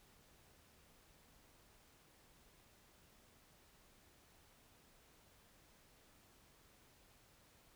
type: silence
effects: pink hiss -68 dBFS RMS until 7.75 s